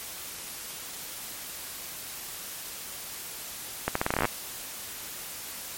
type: accelerating click train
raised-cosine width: 0.5 ms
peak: -9 dBFS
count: 13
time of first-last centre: 3.88-4.253 s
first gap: 74 ms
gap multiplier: 0.82
effects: white hiss -39 dBFS RMS until 5.77 s + MP3 64 kbps